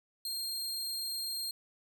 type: tone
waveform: sawtooth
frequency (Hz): 4208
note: C8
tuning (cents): +9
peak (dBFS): -32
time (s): 0.25-1.51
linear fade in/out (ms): 2
effects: none